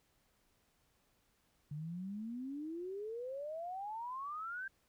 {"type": "exponential sweep", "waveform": "sine", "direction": "up", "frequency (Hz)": [144, 1598], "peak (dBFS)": -40, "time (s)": [1.71, 4.68], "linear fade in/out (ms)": 5, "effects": ["pink hiss -75 dBFS RMS until 4.88 s"]}